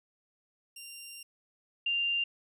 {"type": "tone pair in turn", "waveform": ["15% pulse", "sine"], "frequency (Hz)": [2779, 2789], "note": ["F7", "F7"], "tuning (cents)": [-9, -3], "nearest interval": "unison", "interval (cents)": 6, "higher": "second", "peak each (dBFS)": [-37, -27], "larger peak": "second", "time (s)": [[0.76, 1.23], [1.86, 2.24]], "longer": "first", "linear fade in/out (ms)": 5, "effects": []}